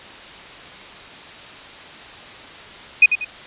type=tone with echo; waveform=sine; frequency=2489 Hz; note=D#7; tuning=in tune; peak=-5 dBFS; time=3.02-3.06 s; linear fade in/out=5 ms; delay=94 ms; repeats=2; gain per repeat=-9 dB; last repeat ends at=3.248 s; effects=white hiss -38 dBFS RMS until 3.46 s + resampled to 8000 Hz